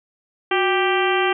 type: harmonic tone with a mistuned harmonic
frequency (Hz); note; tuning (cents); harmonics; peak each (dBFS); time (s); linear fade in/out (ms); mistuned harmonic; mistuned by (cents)
392; G4; 0; 1 / 2 / 3 / 4 / 5 / 6 / 7 / 8; -20 / -23 / -25 / -26 / -27 / -28 / -28 / -29; 0.51-1.33; 5; 1; -110
effects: none